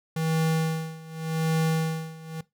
square tone with tremolo, 160.6 Hz, E3, 45 cents flat, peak -22 dBFS, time 0.16-2.41 s, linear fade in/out 5 ms, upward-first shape sine, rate 0.86 Hz, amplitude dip 90%, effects noise-tail reverb RT60 0.2 s tail -20 dB re dry

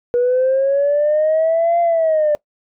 sine linear two-way sweep, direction up then down, 480.6 to 690 to 590 Hz, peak -11 dBFS, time 0.14-2.35 s, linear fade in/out 0 ms, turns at 1.8 s, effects noise-tail reverb RT60 0.1 s tail -23 dB re dry + tanh soft clip ceiling -9 dBFS

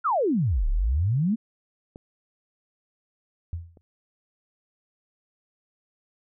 sine exponential two-way sweep, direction down then up, 1459 to 32.33 to 236.9 Hz, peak -20 dBFS, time 0.04-1.36 s, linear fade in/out 20 ms, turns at 0.68 s
clicks, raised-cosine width 2 ms, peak -28 / -38 dBFS, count 2, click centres 1.959 / 3.772 s
sine tone with exponential decay, 84.6 Hz, E2, 45 cents sharp, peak -25 dBFS, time 3.53-3.81 s, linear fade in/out 0 ms, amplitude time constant 60 ms
effects none

